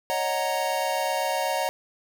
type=chord; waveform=square; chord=D# minor seventh; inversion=third; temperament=equal; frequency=554.4 / 622.3 / 740 / 932.3 Hz; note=C#5 / D#5 / F#5 / A#5; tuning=0 / 0 / 0 / 0 cents; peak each=-31 / -31 / -30 / -30 dBFS; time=0.1-1.69 s; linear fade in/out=0 ms; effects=none